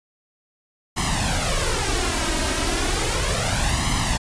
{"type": "noise with flanger", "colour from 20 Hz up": "pink", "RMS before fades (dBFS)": -22, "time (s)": [0.96, 4.18], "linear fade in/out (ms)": 20, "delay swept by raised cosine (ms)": [0.98, 3.18], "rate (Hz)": 0.34, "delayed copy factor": 0.7, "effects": ["resampled to 22050 Hz"]}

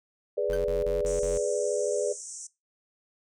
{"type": "chord", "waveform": "sine", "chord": "G# diminished", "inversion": "none", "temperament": "equal", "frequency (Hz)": [415.3, 493.9, 587.3], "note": ["G#4", "B4", "D5"], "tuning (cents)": [0, 0, 0], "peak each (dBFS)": -29, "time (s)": [0.37, 2.13], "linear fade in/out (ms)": 10}
{"type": "tone bursts", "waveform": "square", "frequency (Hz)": 46.9, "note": "F#1", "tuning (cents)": 24, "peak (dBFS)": -33, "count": 5, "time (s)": [0.49, 1.382], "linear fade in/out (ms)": 10, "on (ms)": 160, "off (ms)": 23}
{"type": "tone with exponential decay", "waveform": "40% pulse", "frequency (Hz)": 1543, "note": "G6", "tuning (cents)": -28, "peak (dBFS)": -34, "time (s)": [0.53, 0.64], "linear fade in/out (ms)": 2, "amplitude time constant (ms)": 22}
{"type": "band-pass noise", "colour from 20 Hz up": "white", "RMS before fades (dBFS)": -41, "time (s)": [1.06, 2.47], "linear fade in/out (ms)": 5, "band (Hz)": [5700, 8900], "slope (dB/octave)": 96}
{"effects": ["noise-tail reverb RT60 0.2 s tail -18 dB re dry"]}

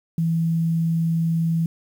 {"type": "tone with quantisation", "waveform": "sine", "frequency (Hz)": 164.81, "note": "E3", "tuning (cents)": 0, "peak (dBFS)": -18, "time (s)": [0.18, 1.66], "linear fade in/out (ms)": 2, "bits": 8, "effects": []}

